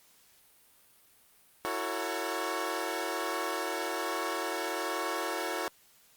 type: chord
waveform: 15% pulse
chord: F# minor seventh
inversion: third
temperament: equal with one note detuned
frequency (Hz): 329.6 / 370 / 449.8 / 554.4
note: E4 / F#4 / A4 / C#5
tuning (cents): 0 / 0 / +38 / 0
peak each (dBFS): -31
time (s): 1.65-5.68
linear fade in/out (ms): 0
effects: white hiss -62 dBFS RMS until 6.16 s + Opus 48 kbps